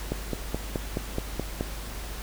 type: click train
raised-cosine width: 2 ms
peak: -14 dBFS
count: 8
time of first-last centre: 0.12-1.609 s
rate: 4.7 Hz
effects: added 50 Hz sine -35 dBFS peak until 2.22 s + pink hiss -40 dBFS RMS until 2.22 s